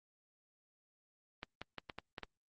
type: clicks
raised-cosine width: 0.3 ms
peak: -26 dBFS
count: 7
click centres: 1.431 / 1.616 / 1.783 / 1.898 / 1.986 / 2.182 / 2.233 s
effects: Opus 32 kbps